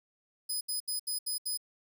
10% pulse tone bursts, 5010 Hz, D#8, 11 cents sharp, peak -26 dBFS, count 6, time 0.49-1.575 s, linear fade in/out 10 ms, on 120 ms, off 73 ms, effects none

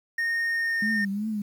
triangle tone with pitch glide, 1845 to 1825.9 Hz, A#6 to A#6, -18 to -36 cents, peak -22 dBFS, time 0.18-1.05 s, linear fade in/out 5 ms, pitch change -18 cents, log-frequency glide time 0.46-0.88 s
sine tone with vibrato, 207.7 Hz, G#3, in tune, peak -26 dBFS, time 0.82-1.42 s, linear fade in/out 5 ms, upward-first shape triangle, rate 2.7 Hz, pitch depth 120 cents each way
effects 9-bit

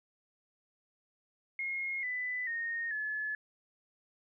sine tone with pitch steps, 2151 / 1995.4 / 1851 / 1717.1 Hz, C7 / B6 / A#6 / A6, +47 / +17 / -13 / -43 cents, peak -33 dBFS, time 1.59-3.35 s, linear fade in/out 2 ms, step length 440 ms, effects none

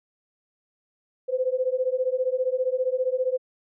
sine beating tone pair, 505 / 520 Hz, B4 / C5, +39 / -11 cents, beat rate 15 Hz, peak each -25 dBFS, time 1.28-3.38 s, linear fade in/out 20 ms, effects none

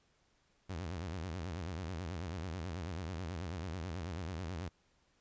sawtooth tone with vibrato, 86.6 Hz, F2, 14 cents flat, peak -35 dBFS, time 0.69-4.69 s, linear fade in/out 10 ms, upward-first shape sine, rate 9.2 Hz, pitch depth 190 cents each way, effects pink hiss -73 dBFS RMS until 5.2 s + resampled to 16000 Hz

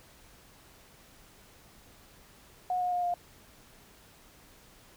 sine tone with pitch steps, 728 / 720.1 / 712.2 / 704.4 Hz, F#5 / F#5 / F5 / F5, -28 / -47 / +34 / +15 cents, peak -27 dBFS, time 2.7-3.14 s, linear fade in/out 2 ms, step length 110 ms, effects pink hiss -57 dBFS RMS until 4.96 s

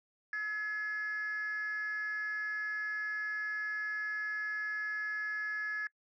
sine tone with frequency modulation, 1700 Hz, G#6, 40 cents sharp, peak -32 dBFS, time 0.33-5.87 s, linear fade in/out 2 ms, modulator 405 Hz, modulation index 0.35, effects noise-tail reverb RT60 0.1 s tail -25 dB re dry + tanh soft clip ceiling -30 dBFS

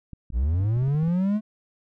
clicks, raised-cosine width 5 ms, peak -26 dBFS, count 12, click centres 0.133 / 0.303 / 0.437 / 0.539 / 0.604 / 0.643 / 0.768 / 0.824 / 0.88 / 0.947 / 1.031 / 1.08 s
triangle linear sweep, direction up, 51.91 to 218.1 Hz, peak -18 dBFS, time 0.32-1.41 s, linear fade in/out 50 ms
effects none

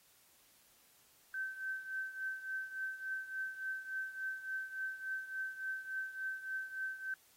sine tone with tremolo, 1545 Hz, G6, 26 cents flat, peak -35 dBFS, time 1.34-7.14 s, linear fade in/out 2 ms, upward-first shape triangle, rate 3.5 Hz, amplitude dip 80%, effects white hiss -67 dBFS RMS until 7.36 s + AAC 48 kbps

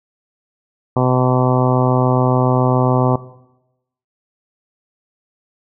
harmonic tone, 127.1 Hz, C3, 50 cents flat, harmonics 1 / 2 / 3 / 4 / 5 / 6 / 7 / 8 / 9, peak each -16 / -19 / -21 / -22 / -23 / -24 / -24 / -25 / -26 dBFS, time 0.96-3.16 s, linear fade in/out 5 ms, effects noise-tail reverb RT60 0.9 s tail -17 dB re dry

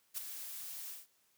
blue noise with ADSR envelope, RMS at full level -37 dBFS, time 0.14-1.07 s, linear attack 36 ms, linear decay 10 ms, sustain -8 dB, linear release 170 ms, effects white hiss -73 dBFS RMS until 1.37 s + high-pass 80 Hz 12 dB/octave

